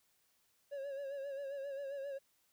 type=tone with vibrato; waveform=triangle; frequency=554.4 Hz; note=C#5; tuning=in tune; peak=-38 dBFS; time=0.71-2.19 s; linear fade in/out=20 ms; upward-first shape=sine; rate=7.5 Hz; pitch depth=55 cents each way; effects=white hiss -75 dBFS RMS until 2.52 s